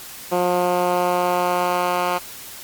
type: tone with band-pass filter sweep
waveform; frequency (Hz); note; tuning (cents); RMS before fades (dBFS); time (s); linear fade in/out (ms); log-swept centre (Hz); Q
10% pulse; 178.3; F3; +36; -20; 0.31-2.19; 20; 530 to 1300; 0.79
effects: white hiss -37 dBFS RMS until 2.63 s + Opus 48 kbps